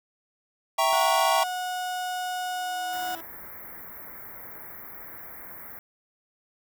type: chord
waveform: square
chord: E diminished seventh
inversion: none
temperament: equal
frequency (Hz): 659.3 / 784 / 932.3 / 1108.7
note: E5 / G5 / Bb5 / Db6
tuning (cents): 0 / 0 / 0 / 0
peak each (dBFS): -27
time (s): 0.78-1.44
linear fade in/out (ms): 10
type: tone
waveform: 35% pulse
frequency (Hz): 730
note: F#5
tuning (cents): -24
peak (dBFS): -27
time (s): 0.93-3.15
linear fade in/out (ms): 0
type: tone with exponential growth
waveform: 15% pulse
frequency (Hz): 329.4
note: E4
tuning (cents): -1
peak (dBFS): -33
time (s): 1.83-3.21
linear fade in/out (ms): 5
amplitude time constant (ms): 300
type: band-stop noise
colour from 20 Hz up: white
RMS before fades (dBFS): -42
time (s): 2.93-5.79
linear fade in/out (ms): 0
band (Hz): 2200 to 12000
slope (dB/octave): 96
effects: none